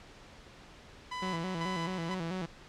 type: tone with tremolo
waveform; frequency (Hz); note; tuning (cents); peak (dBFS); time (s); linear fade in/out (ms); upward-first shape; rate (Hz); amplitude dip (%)
sawtooth; 1000; B5; +21; -32; 1.11-2.15; 10; square; 2; 60
type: tone with vibrato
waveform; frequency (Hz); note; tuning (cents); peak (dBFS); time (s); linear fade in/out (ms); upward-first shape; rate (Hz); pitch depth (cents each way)
sawtooth; 175.7; F3; +11; -30; 1.22-2.46; 5; square; 4.6; 100
effects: pink hiss -53 dBFS RMS until 2.68 s + low-pass 5000 Hz 12 dB/octave